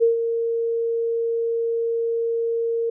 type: tone with ADSR envelope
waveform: sine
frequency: 461.4 Hz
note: A#4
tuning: 18 cents flat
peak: -12 dBFS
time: 0-2.9 s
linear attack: 29 ms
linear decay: 130 ms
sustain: -8 dB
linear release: 6 ms
effects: none